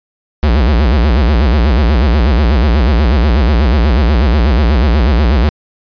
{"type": "tone with vibrato", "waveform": "square", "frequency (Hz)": 65.41, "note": "C2", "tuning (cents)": 0, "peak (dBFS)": -8, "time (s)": [0.43, 5.49], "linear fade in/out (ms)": 0, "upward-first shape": "sine", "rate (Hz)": 8.2, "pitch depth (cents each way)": 290, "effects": ["resampled to 11025 Hz"]}